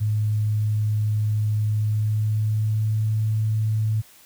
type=tone with pitch glide; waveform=sine; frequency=106.6 to 108.84 Hz; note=G#2 to A2; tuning=+46 to -18 cents; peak=-19 dBFS; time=0-4.02 s; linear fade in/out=20 ms; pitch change=+36 cents; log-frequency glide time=1.68-3.14 s; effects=white hiss -51 dBFS RMS until 4.25 s